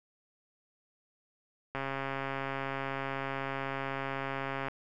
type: click train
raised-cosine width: 0.5 ms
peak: -20 dBFS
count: 400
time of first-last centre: 1.75-4.684 s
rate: 136 Hz
effects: none